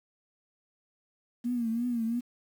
sine tone with vibrato, 235.2 Hz, A#3, 16 cents sharp, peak -27 dBFS, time 1.44-2.21 s, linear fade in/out 20 ms, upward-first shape triangle, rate 2.9 Hz, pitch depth 100 cents each way, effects 9-bit

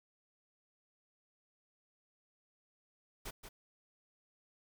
pink noise with echo, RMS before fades -44 dBFS, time 3.25-3.31 s, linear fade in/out 10 ms, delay 180 ms, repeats 1, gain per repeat -7 dB, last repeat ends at 3.49 s, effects none

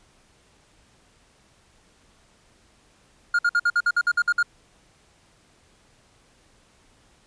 triangle tone bursts, 1418 Hz, F6, 26 cents sharp, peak -15 dBFS, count 11, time 3.34-4.429 s, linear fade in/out 5 ms, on 49 ms, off 55 ms, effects pink hiss -59 dBFS RMS until 7.26 s + resampled to 22050 Hz

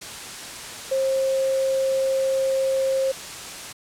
sine tone in noise, 533 Hz, C5, 32 cents sharp, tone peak -19 dBFS, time 0.91-3.12 s, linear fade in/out 10 ms, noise white, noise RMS -35 dBFS, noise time 0.01-3.73 s, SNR +13 dB, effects low-pass 9000 Hz 12 dB/octave

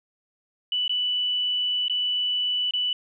sine tone with dropouts, 2971 Hz, F#7, 6 cents sharp, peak -22 dBFS, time 0.72-2.93 s, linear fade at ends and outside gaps 2 ms, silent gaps 0.879-0.894 / 1.882-1.897 / 2.709-2.736 s, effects none

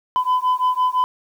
sine beating tone pair, 1005 / 1010.9 Hz, B5 / B5, +30 / +40 cents, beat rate 5.9 Hz, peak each -17 dBFS, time 0.16-1.04 s, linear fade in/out 0 ms, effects tanh soft clip ceiling -13 dBFS + 8-bit

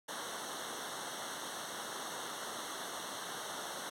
pink noise with comb filter, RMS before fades -42 dBFS, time 0.08-3.9 s, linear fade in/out 10 ms, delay 0.41 ms, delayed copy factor -1, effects high-pass 150 Hz 12 dB/octave + low-pass 11000 Hz 12 dB/octave

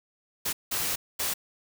white noise bursts at uneven times, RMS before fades -29 dBFS, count 3, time 0.45-0.53 / 0.71-0.96 / 1.19-1.34 s, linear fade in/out 10 ms, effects none

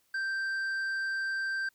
sine tone with tanh clipping, 1568 Hz, G6, in tune, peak -31 dBFS, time 0.14-1.69 s, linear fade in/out 5 ms, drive 6 dB, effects white hiss -71 dBFS RMS until 1.74 s

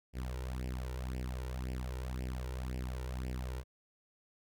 sawtooth tone with flanger, 63.3 Hz, B1, 43 cents sharp, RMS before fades -39 dBFS, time 0.13-3.64 s, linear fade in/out 50 ms, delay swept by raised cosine 0.38 to 2.18 ms, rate 1.9 Hz, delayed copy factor +0.75, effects none

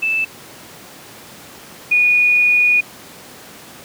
sine tone pair in turn, 2637 / 2457 Hz, E7 / D#7, 0 / -22 cents, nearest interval minor second, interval 122 cents, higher first, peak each -15 / -10 dBFS, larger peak second, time 0.02-0.25 / 1.91-2.81 s, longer second, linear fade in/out 10 ms, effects pink hiss -38 dBFS RMS until 3.84 s + high-pass 150 Hz 12 dB/octave

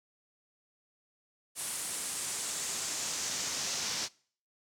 brown noise with band-pass filter sweep, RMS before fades -36 dBFS, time 1.55-4.09 s, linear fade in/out 50 ms, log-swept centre 9600 to 5600 Hz, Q 2.2, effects noise-tail reverb RT60 0.5 s tail -24 dB re dry + high-pass 100 Hz 12 dB/octave

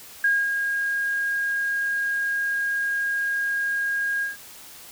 sine tone with ADSR envelope, 1628 Hz, G#6, 35 cents flat, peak -16 dBFS, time 0.24-4.37 s, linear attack 4 ms, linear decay 230 ms, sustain -6 dB, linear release 150 ms, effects white hiss -44 dBFS RMS until 4.91 s

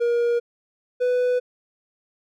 triangle tone pair in turn, 474.3 / 496.5 Hz, A#4 / B4, +30 / +9 cents, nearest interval minor second, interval 79 cents, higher second, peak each -16 dBFS, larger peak neither, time 0-0.4 / 1-1.4 s, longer neither, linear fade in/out 20 ms, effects none

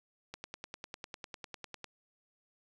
click train, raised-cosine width 0.2 ms, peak -25 dBFS, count 16, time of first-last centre 0.34-1.843 s, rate 9.98 Hz, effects none

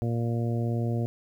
harmonic tone, 117.2 Hz, A#2, 10 cents sharp, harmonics 1 / 2 / 3 / 4 / 5 / 6, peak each -26 / -32 / -36 / -38 / -40 / -42 dBFS, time 0.02-1.06 s, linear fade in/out 0 ms, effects 10-bit

